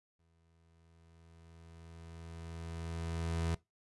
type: tone with exponential growth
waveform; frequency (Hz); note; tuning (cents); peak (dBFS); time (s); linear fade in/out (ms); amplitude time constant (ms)
30% pulse; 83; E2; +12; -29; 0.19-3.55; 5; 730
effects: noise-tail reverb RT60 0.2 s tail -20 dB re dry + resampled to 24000 Hz